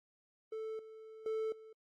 triangle tone with level steps, 440 Hz, A4, in tune, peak -37 / -48 / -32 / -50 dBFS, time 0.52-1.73 s, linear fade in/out 5 ms, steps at 0.79 / 1.26 / 1.52 s, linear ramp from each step 2 ms, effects AAC 64 kbps

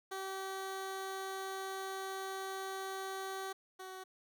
15% pulse tone pair in turn, 384.3 / 376 Hz, G4 / F#4, -34 / +28 cents, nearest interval unison, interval 38 cents, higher first, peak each -33 / -39 dBFS, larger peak first, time 0.11-3.53 / 3.79-4.04 s, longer first, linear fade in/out 10 ms, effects none

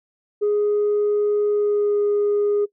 sine tone with pitch glide, 415.3 to 411.7 Hz, G#4 to G#4, 0 to -15 cents, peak -15 dBFS, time 0.41-2.66 s, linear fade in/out 20 ms, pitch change -15 cents, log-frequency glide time 1.49-1.99 s, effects noise-tail reverb RT60 0.1 s tail -21 dB re dry + tanh soft clip ceiling -14 dBFS

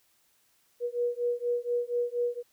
sine beating tone pair, 480.3 / 484.5 Hz, B4 / B4, -48 / -33 cents, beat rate 4.2 Hz, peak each -30 dBFS, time 0.8-2.43 s, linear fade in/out 50 ms, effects white hiss -68 dBFS RMS until 2.52 s

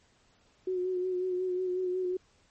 sine tone with vibrato, 366.5 Hz, F#4, 16 cents flat, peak -28 dBFS, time 0.67-2.17 s, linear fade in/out 5 ms, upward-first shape sine, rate 5.5 Hz, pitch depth 31 cents each way, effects pink hiss -66 dBFS RMS until 2.5 s + MP3 32 kbps

